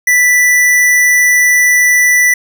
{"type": "tone", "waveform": "square", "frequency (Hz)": 1975.5, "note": "B6", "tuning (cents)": 0, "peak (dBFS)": -7, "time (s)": [0.07, 2.34], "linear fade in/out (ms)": 5, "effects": []}